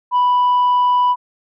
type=tone; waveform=sine; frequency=987.8 Hz; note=B5; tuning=in tune; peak=-9 dBFS; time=0.11-1.16 s; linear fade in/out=50 ms; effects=tanh soft clip ceiling -10 dBFS